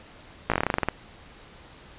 slowing click train, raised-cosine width 0.5 ms, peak -7 dBFS, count 13, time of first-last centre 0.5-0.886 s, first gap 17 ms, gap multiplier 1.11, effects pink hiss -49 dBFS RMS until 1.98 s + resampled to 8000 Hz

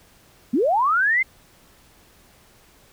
sine linear sweep, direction up, 207.7 to 2128 Hz, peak -16 dBFS, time 0.53-1.23 s, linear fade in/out 10 ms, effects pink hiss -54 dBFS RMS until 2.92 s

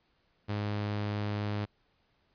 sawtooth tone, 103.83 Hz, G#2, in tune, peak -27 dBFS, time 0.48-1.66 s, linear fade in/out 20 ms, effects pink hiss -72 dBFS RMS until 2.34 s + resampled to 11025 Hz

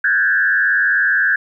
sine tone with frequency modulation, 1614 Hz, G#6, 50 cents flat, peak -12 dBFS, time 0.04-1.36 s, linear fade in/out 5 ms, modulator 98.9 Hz, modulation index 1.2, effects 9-bit

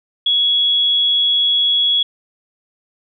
sine tone, 3352 Hz, G#7, 15 cents sharp, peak -12 dBFS, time 0.26-2.03 s, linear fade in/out 5 ms, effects none

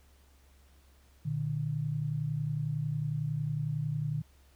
sine tone pair together, 120 / 150.99 Hz, B2 / D3, -49 / +48 cents, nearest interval major third, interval 397 cents, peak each -35 / -31 dBFS, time 1.25-4.22 s, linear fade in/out 10 ms, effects added 68 Hz sine -59 dBFS peak until 4.55 s + pink hiss -66 dBFS RMS until 4.55 s

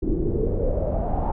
brown noise with low-pass filter sweep, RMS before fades -23 dBFS, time 0.02-1.32 s, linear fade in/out 10 ms, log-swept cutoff 320 to 860 Hz, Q 6.3, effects none

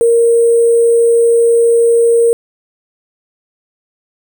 sine tone with sample-and-hold, 466.2 Hz, A#4, in tune, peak -6 dBFS, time 0.01-2.33 s, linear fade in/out 0 ms, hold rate 8820 Hz, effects none

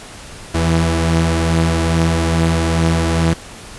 sawtooth tone pair together, 81.6 / 165.57 Hz, E2 / E3, -17 / +8 cents, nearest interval octave, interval 1225 cents, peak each -12 dBFS, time 0.54-3.34 s, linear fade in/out 10 ms, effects pink hiss -35 dBFS RMS until 3.78 s + resampled to 24000 Hz

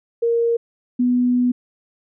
sine tone pair in turn, 466.2 / 247 Hz, A#4 / B3, 0 / 0 cents, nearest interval major seventh, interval 1100 cents, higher first, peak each -15 / -14 dBFS, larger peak second, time 0.22-0.57 / 0.99-1.52 s, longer second, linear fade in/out 10 ms, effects none

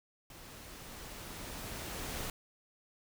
pink noise with level ramp, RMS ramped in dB -52 to -39 dBFS, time 0.3-2.3 s, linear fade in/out 2 ms, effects none

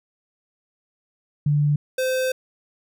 sine / square tone pair in turn, 146.83 / 516.6 Hz, D3 / C5, 0 / -22 cents, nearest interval octave + minor seventh, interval 2178 cents, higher second, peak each -16 / -21 dBFS, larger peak first, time 1.46-1.76 / 1.98-2.32 s, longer second, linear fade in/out 5 ms, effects none

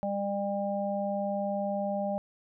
harmonic tone, 200 Hz, G3, 35 cents sharp, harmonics 1 / 3 / 4, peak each -33 / -31 / -35 dBFS, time 0.03-2.18 s, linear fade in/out 0 ms, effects none

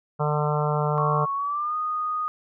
harmonic tone, 149.6 Hz, D3, 32 cents sharp, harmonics 1 / 3 / 4 / 5 / 6 / 7 / 8 / 9, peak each -24 / -29 / -30 / -31 / -32 / -32 / -33 / -34 dBFS, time 0.19-1.26 s, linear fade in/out 20 ms
sine tone with pitch glide, 1108.7 to 1237.3 Hz, C#6 to D#6, 0 to -10 cents, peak -24 dBFS, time 0.98-2.28 s, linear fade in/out 0 ms, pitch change +190 cents, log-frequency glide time 1.35-1.76 s
effects none

